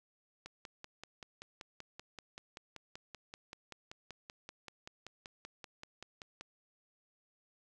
click train, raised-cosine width 0.2 ms, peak -29 dBFS, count 32, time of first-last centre 0.46-6.41 s, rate 5.21 Hz, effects none

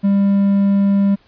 triangle tone, 198.8 Hz, G3, 25 cents sharp, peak -9 dBFS, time 0.03-1.16 s, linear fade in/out 20 ms, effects pink hiss -54 dBFS RMS until 1.27 s + resampled to 11025 Hz

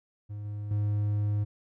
triangle tone with level steps, 103.83 Hz, G#2, in tune, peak -33 / -31 / -23 dBFS, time 0.29-1.45 s, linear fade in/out 20 ms, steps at 0.45 / 0.71 s, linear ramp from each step 2 ms, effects none

